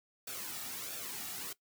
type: noise with flanger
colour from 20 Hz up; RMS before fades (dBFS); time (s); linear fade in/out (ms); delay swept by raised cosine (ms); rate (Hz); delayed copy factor
white; -42; 0.27-1.53; 5; 0.98 to 1.98; 1.5; -0.6
effects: noise-tail reverb RT60 0.1 s tail -19 dB re dry